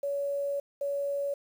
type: tone pair in turn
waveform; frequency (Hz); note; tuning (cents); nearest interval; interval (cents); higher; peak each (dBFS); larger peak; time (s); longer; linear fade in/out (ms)
sine; 564 / 564; C#5 / C#5; +30 / +30; unison; 0; neither; -28; neither; 0.03-0.6 / 0.81-1.34; first; 5
effects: 9-bit